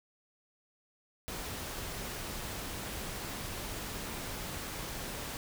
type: noise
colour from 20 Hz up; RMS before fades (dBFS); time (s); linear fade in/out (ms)
pink; -40; 1.28-5.37; 0
effects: none